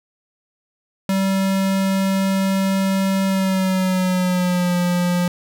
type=tone with pitch glide; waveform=square; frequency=193 to 176.98 Hz; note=G3 to F3; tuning=-27 to +23 cents; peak=-17 dBFS; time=1.09-5.28 s; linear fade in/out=2 ms; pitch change=-150 cents; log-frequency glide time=3.25-4.76 s; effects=none